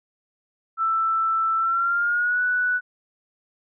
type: tone with pitch glide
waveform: sine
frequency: 1327 to 1480.9 Hz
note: E6 to F#6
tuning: +11 to +1 cents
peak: -19 dBFS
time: 0.77-2.81 s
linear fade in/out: 50 ms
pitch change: +190 cents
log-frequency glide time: 1.57-2.42 s
effects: none